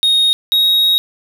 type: tone pair in turn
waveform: triangle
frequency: 3729 / 3779 Hz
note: A#7 / A#7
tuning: 0 / +23 cents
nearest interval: unison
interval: 23 cents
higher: second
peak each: -8 dBFS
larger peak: neither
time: 0.03-0.33 / 0.52-0.98 s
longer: second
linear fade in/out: 0 ms
effects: 7-bit